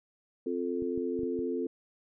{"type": "chord", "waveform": "sine", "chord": "F major", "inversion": "second", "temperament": "equal with one note detuned", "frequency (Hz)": [261.6, 350.6, 440], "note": ["C4", "F4", "A4"], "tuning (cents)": [0, 7, 0], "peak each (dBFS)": -34, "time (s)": [0.46, 1.67], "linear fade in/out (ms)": 5}
{"type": "clicks", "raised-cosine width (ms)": 3, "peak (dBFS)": -30, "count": 5, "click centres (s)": [0.823, 0.977, 1.192, 1.233, 1.391]}
{"effects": []}